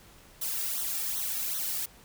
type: noise with flanger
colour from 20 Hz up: blue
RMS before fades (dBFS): -32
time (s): 0.41-1.86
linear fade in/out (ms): 10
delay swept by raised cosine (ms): 0.41 to 2.01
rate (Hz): 2.6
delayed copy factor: -0.9
effects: pink hiss -55 dBFS RMS until 2.04 s